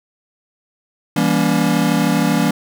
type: chord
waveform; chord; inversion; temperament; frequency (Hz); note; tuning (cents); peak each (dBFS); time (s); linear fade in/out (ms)
square; E diminished seventh; none; just; 164.81 / 197.78 / 237.3 / 284.8; E3 / G3 / Bb3 / Db4; 0 / +16 / +31 / +47; -20; 1.16-2.51; 5
effects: none